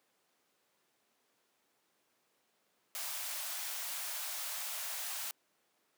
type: high-pass noise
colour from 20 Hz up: white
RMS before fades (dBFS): -40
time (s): 2.95-5.31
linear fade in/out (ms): 0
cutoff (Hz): 570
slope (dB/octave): 96
effects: pink hiss -75 dBFS RMS until 5.97 s + high-pass 300 Hz 12 dB/octave